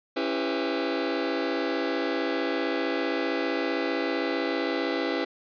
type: chord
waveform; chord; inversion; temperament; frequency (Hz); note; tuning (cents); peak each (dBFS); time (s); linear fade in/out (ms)
sawtooth; C# half-diminished seventh; none; just; 277.2 / 332.6 / 399.1 / 498.9; C#4 / E4 / G4 / B4; 0 / +16 / +31 / +17; -27 / -26 / -29 / -27; 0.16-5.25; 10
effects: resampled to 11025 Hz